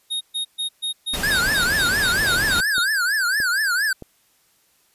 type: tone bursts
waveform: square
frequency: 3729 Hz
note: A#7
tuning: in tune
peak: -23 dBFS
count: 12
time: 0.1-2.85 s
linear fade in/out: 20 ms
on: 110 ms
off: 130 ms
type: noise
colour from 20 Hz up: pink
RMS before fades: -27 dBFS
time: 1.13-2.61 s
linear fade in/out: 10 ms
type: tone with vibrato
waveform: square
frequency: 1568 Hz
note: G6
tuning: in tune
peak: -19 dBFS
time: 1.23-3.93 s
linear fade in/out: 5 ms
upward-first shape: triangle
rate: 4.3 Hz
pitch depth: 230 cents each way
type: click train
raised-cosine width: 2 ms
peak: -21 dBFS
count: 4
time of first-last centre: 2.16-4.023 s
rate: 1.61 Hz
effects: white hiss -61 dBFS RMS until 4.94 s + resampled to 32000 Hz